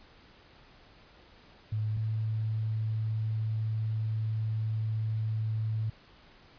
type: tone pair in turn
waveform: sine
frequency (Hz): 107.8 / 109.81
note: A2 / A2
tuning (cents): -35 / -3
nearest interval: unison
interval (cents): 32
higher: second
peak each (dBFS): -28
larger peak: neither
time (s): 1.72-1.97 / 1.97-5.9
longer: second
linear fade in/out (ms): 5
effects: pink hiss -57 dBFS RMS until 6.58 s + resampled to 11025 Hz